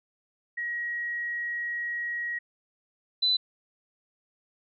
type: tone pair in turn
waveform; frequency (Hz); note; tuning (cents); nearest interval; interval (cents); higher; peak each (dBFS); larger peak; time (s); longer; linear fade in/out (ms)
sine; 1900 / 4003; A#6 / B7; +33 / +23; octave + minor second; 1290; second; -29 / -21; second; 0.57-2.39 / 3.22-3.37; first; 10
effects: none